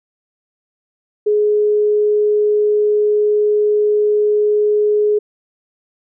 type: tone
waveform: sine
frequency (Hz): 419.6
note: G#4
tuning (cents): +18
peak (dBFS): -11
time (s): 1.26-5.19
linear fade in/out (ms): 10
effects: none